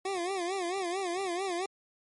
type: tone with vibrato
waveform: 25% pulse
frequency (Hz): 367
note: F#4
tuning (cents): -14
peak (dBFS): -27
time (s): 0.05-1.66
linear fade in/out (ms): 5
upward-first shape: sine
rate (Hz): 4.5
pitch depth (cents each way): 130
effects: MP3 48 kbps